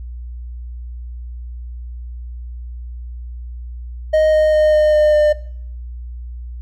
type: tone with pitch steps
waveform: triangle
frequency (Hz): 622.3 / 618 / 613.7 / 609.5 / 605.3 / 601.1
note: D#5 / D#5 / D#5 / D#5 / D#5 / D5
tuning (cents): 0 / -12 / -24 / -36 / -48 / +40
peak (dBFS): -8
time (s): 4.13-5.33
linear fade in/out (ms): 10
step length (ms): 200
effects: noise-tail reverb RT60 0.6 s tail -19 dB re dry + added 60 Hz sine -27 dBFS peak until 6.61 s